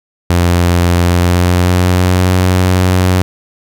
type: tone with pitch glide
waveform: sawtooth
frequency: 87.31 to 91.81 Hz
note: F2 to F#2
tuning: 0 to -13 cents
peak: -4 dBFS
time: 0.3-3.22 s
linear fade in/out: 0 ms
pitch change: +87 cents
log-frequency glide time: 1.01-2.3 s
effects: none